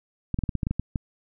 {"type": "clicks", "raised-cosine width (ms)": 5, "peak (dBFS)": -13, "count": 10, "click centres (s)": [0.343, 0.389, 0.437, 0.492, 0.553, 0.632, 0.669, 0.71, 0.796, 0.958], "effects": []}